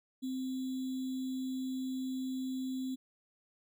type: tone with sample-and-hold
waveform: sine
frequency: 260.1 Hz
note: C4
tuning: 10 cents flat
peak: -34 dBFS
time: 0.22-2.96 s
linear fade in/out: 20 ms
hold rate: 3675 Hz
effects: none